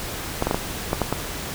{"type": "clicks", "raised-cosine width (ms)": 1, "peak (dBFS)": -6, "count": 7, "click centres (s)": [0.424, 0.47, 0.511, 0.545, 0.931, 1.017, 1.126], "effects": ["pink hiss -31 dBFS RMS until 1.54 s"]}